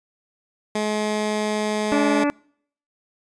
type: tone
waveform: 15% pulse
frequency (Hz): 212.4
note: G#3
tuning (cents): +39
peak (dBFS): -15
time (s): 0.75-2.24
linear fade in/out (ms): 5
type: harmonic tone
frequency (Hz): 289.8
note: D4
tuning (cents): -23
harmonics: 1 / 2 / 3 / 4 / 5 / 6 / 7 / 8 / 9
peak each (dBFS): -19 / -25 / -29 / -31 / -33 / -35 / -36 / -37 / -38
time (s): 1.92-2.3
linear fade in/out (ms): 0
effects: noise-tail reverb RT60 0.6 s tail -26 dB re dry + resampled to 22050 Hz